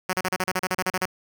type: tone bursts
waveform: 5% pulse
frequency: 185 Hz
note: F#3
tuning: in tune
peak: -11 dBFS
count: 13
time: 0.09-1.056 s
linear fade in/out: 5 ms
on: 42 ms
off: 35 ms
effects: none